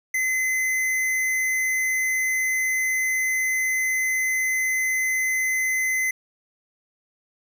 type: tone with hard clipping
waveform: sine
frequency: 2044 Hz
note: C7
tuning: 41 cents flat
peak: -22 dBFS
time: 0.14-6.11 s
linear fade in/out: 5 ms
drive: 17 dB
effects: none